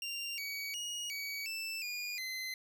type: tone with pitch steps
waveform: 25% pulse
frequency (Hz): 2781 / 2261 / 2884 / 2264 / 2653 / 2434 / 2052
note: F7 / C#7 / F#7 / C#7 / E7 / D#7 / C7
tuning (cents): -8 / +34 / -45 / +36 / +10 / -39 / -34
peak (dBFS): -34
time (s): 0.02-2.54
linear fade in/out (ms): 2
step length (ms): 360
effects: none